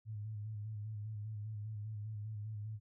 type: tone with vibrato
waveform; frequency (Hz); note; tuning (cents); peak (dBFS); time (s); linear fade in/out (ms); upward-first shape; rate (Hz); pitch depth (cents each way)
sine; 106.6; G#2; +46; -40; 0.05-2.8; 50; square; 5; 42
effects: none